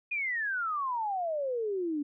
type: exponential sweep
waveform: sine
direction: down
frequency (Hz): 2489 to 282.3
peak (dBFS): -29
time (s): 0.11-2.03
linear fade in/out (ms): 10
effects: none